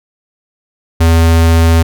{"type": "tone", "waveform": "square", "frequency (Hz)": 82.5, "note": "E2", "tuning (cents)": 2, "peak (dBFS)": -6, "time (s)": [1, 1.83], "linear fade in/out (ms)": 10, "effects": []}